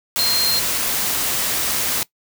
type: tone in noise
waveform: sine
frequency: 4186 Hz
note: C8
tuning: in tune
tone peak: -17 dBFS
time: 0.19-0.59 s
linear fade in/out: 0 ms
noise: white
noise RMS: -21 dBFS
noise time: 0.16-2.03 s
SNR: +1 dB
effects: noise-tail reverb RT60 0.1 s tail -20 dB re dry